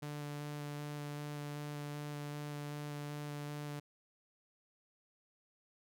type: tone with vibrato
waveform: sawtooth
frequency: 146.83 Hz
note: D3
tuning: in tune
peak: -37 dBFS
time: 0.02-3.8 s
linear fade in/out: 10 ms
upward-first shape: square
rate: 2.6 Hz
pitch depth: 8 cents each way
effects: none